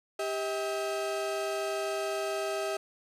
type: tone pair together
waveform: 35% pulse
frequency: 395.8 / 640 Hz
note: G4 / D#5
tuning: +17 / +49 cents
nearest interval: minor sixth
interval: 832 cents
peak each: -32 / -31 dBFS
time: 0.19-2.77 s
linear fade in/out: 5 ms
effects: low-pass 11000 Hz 12 dB/octave + 11-bit